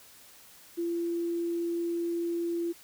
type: tone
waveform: sine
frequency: 340.6 Hz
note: F4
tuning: 43 cents flat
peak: -28 dBFS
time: 0.77-2.73 s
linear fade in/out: 20 ms
effects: white hiss -54 dBFS RMS until 2.83 s